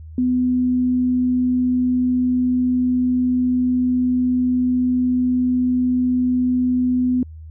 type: tone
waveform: sine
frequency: 250.9 Hz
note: B3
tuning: 28 cents sharp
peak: -15 dBFS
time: 0.18-7.23 s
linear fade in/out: 2 ms
effects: added 79 Hz sine -34 dBFS peak until 7.5 s